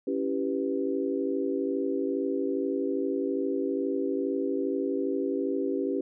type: chord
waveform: sine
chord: C# half-diminished seventh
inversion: none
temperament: equal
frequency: 277.2 / 329.6 / 392 / 493.9 Hz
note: C#4 / E4 / G4 / B4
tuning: 0 / 0 / 0 / 0 cents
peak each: -30 / -34 / -30 / -34 dBFS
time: 0.07-6.01 s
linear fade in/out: 5 ms
effects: none